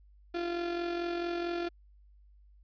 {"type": "tone with amplitude modulation", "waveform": "35% pulse", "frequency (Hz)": 345.1, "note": "F4", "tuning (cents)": -21, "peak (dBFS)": -28, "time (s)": [0.34, 1.69], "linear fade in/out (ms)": 10, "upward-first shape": "sine", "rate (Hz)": 44.5, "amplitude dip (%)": 45, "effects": ["added 50 Hz sine -56 dBFS peak until 2.63 s", "resampled to 11025 Hz"]}